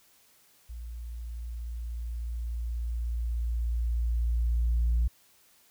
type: tone with level ramp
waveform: sine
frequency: 58.27 Hz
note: A#1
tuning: in tune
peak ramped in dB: -37 to -20 dBFS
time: 0.69-5.08 s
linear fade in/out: 10 ms
effects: tanh soft clip ceiling -20 dBFS + white hiss -62 dBFS RMS until 5.7 s